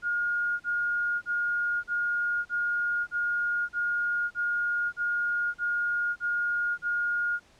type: tone bursts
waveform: sine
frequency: 1426 Hz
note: F6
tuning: 36 cents sharp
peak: -25 dBFS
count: 12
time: 0.02-7.398 s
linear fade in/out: 50 ms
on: 580 ms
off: 38 ms
effects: pink hiss -59 dBFS RMS until 7.59 s + low-pass 7000 Hz 12 dB/octave